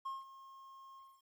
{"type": "tone with ADSR envelope", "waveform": "triangle", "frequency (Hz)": 1074, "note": "C6", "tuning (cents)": 45, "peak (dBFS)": -35, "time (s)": [0.05, 1.23], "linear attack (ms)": 12, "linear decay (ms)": 180, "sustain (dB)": -16, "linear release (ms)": 250, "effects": ["tanh soft clip ceiling -31 dBFS", "12-bit"]}